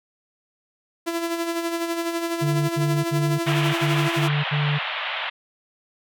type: tone with tremolo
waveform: sawtooth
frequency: 336.2 Hz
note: E4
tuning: 34 cents sharp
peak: -18 dBFS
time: 1.06-4.29 s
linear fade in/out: 20 ms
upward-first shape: sine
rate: 12 Hz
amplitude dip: 50%
type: tone bursts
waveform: triangle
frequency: 146.83 Hz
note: D3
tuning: in tune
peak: -18 dBFS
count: 7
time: 2.41-4.79 s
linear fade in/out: 20 ms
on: 280 ms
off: 70 ms
type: band-pass noise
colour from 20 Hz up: white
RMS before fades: -28 dBFS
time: 3.46-5.3 s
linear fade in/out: 10 ms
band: 600 to 3400 Hz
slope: 48 dB/octave
effects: none